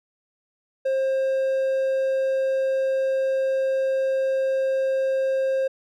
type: tone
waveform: triangle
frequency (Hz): 532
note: C5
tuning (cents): +29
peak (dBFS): -18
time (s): 0.85-5.68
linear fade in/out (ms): 10
effects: none